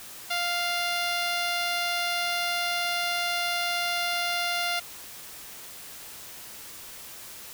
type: tone with notch filter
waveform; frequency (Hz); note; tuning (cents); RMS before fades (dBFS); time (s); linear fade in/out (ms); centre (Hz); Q
5% pulse; 698.5; F5; 0; -28; 0.3-4.8; 10; 7500; 0.61
effects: white hiss -43 dBFS RMS until 7.53 s